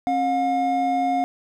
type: tone pair together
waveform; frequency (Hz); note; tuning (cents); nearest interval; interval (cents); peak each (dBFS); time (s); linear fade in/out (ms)
triangle; 269.7 / 717; C#4 / F5; -47 / +45; octave + perfect fourth; 1692; -23 / -18; 0.07-1.24; 0
effects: none